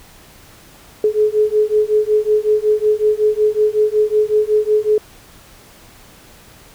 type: beating tone pair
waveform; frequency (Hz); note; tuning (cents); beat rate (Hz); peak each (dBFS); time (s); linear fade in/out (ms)
sine; 423.2 / 428.6; G#4 / A4; +33 / -45; 5.4; -15; 1.04-4.98; 2
effects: pink hiss -44 dBFS RMS until 6.74 s